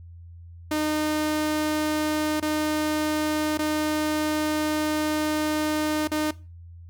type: tone with dropouts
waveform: sawtooth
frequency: 305.9 Hz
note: D#4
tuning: 29 cents flat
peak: -19 dBFS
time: 0.71-6.31 s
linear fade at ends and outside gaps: 5 ms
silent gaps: 2.4-2.424 / 3.575-3.59 / 6.075-6.115 s
effects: noise-tail reverb RT60 0.3 s tail -19 dB re dry + added 85 Hz sine -41 dBFS peak until 6.89 s